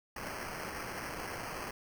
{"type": "noise with sample-and-hold", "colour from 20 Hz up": "blue", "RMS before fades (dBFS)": -41, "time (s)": [0.16, 1.71], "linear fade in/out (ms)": 5, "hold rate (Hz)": 3675, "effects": []}